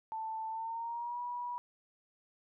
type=tone with pitch glide; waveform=sine; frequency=885 to 970.7 Hz; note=A5 to B5; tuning=+10 to -30 cents; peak=-36 dBFS; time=0.12-1.58 s; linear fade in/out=0 ms; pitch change=+160 cents; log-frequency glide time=0.49-1.2 s; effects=none